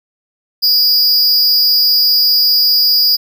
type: tone with amplitude modulation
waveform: square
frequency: 4900 Hz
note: D#8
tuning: 27 cents flat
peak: -5 dBFS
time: 0.62-3.17 s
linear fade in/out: 20 ms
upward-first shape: sine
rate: 255 Hz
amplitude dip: 85%
effects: none